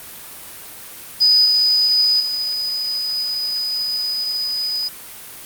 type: tone with level steps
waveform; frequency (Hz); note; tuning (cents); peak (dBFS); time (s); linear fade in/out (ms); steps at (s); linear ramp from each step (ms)
sine; 4978; D#8; 0; -9 / -11 / -18; 1.2-4.89; 20; 1.45 / 2.2; 2
effects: white hiss -36 dBFS RMS until 5.45 s + Opus 32 kbps